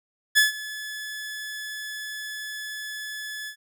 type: tone with ADSR envelope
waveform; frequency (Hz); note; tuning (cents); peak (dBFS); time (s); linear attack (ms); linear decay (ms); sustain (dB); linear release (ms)
sawtooth; 1717; A6; -43; -10; 0.35-3.56; 27; 140; -19; 86
effects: none